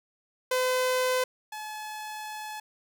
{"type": "tone pair in turn", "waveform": "sawtooth", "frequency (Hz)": [509, 856], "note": ["C5", "A5"], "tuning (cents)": [-48, -48], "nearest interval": "major sixth", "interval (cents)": 900, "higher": "second", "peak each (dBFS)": [-20, -32], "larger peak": "first", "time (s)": [[0.51, 1.24], [1.52, 2.6]], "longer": "second", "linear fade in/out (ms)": 5, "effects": []}